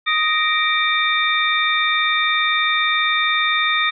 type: tone cluster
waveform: sine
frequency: 1247 / 1863 / 2336 / 3635 Hz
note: D#6 / A#6 / D7 / A#7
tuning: +3 / -2 / -10 / -44 cents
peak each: -21 dBFS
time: 0.06-3.91 s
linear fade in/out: 20 ms
effects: none